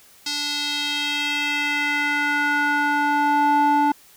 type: tone with band-pass filter sweep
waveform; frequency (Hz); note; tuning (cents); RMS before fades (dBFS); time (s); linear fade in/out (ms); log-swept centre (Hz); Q
square; 291.3; D4; -14; -21; 0.26-3.92; 5; 4800 to 740; 2.4
effects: white hiss -51 dBFS RMS until 4.16 s